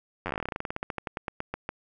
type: slowing click train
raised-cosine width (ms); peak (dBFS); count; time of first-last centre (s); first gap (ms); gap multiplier
0.5; -16; 28; 0.26-1.691; 10; 1.11
effects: none